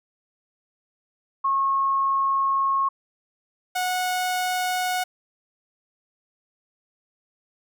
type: tone pair in turn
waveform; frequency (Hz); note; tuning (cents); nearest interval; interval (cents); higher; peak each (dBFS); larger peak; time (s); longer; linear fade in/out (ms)
sine / sawtooth; 1089 / 732.7; C#6 / F#5; -31 / -17; perfect fifth; 686; first; -19; neither; 1.44-2.89 / 3.75-5.04; first; 10
effects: none